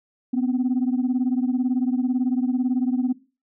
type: beating tone pair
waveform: sine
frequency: 246.9 / 264.9 Hz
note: B3 / C4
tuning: 0 / +22 cents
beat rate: 18 Hz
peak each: -20 / -22 dBFS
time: 0.33-3.13 s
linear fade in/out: 10 ms
effects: noise-tail reverb RT60 0.3 s tail -17 dB re dry + tanh soft clip ceiling -15 dBFS